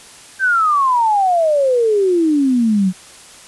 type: exponential sweep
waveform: sine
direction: down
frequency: 1587 to 179.6 Hz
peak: -11 dBFS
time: 0.39-2.93 s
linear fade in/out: 50 ms
effects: white hiss -40 dBFS RMS until 3.47 s + resampled to 24000 Hz